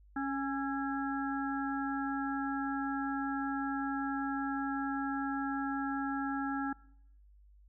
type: harmonic tone with a mistuned harmonic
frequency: 275.3 Hz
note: C#4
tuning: 12 cents flat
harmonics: 1 / 3 / 5 / 6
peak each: -34 / -39 / -41 / -42 dBFS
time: 0.16-6.73 s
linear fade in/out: 5 ms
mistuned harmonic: 5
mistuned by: -37 cents
effects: noise-tail reverb RT60 0.8 s tail -23 dB re dry + added 50 Hz sine -57 dBFS peak until 7.68 s